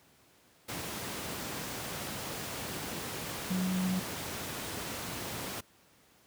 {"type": "tone in noise", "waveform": "sine", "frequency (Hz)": 185, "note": "F#3", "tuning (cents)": 0, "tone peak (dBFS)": -28, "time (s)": [3.5, 4], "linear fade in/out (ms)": 10, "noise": "pink", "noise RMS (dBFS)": -38, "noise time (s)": [0.68, 5.61], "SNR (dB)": 7, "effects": ["pink hiss -63 dBFS RMS until 6.26 s", "high-pass 100 Hz 12 dB/octave"]}